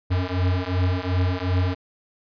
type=beating tone pair; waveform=square; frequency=89.9 / 92.6 Hz; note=F#2 / F#2; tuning=-49 / +2 cents; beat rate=2.7 Hz; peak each=-24 dBFS; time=0.1-1.75 s; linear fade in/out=20 ms; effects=resampled to 11025 Hz